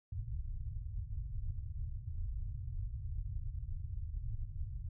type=low-pass noise; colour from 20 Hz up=pink; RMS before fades=-40 dBFS; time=0.12-4.89 s; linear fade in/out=5 ms; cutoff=120 Hz; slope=48 dB/octave; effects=none